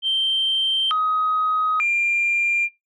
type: tone with pitch steps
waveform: sine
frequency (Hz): 3134 / 1259 / 2390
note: G7 / D#6 / D7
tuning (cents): -1 / +20 / +30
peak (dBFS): -17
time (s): 0.02-2.69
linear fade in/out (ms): 50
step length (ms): 890
effects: noise-tail reverb RT60 0.2 s tail -19 dB re dry + tanh soft clip ceiling -13 dBFS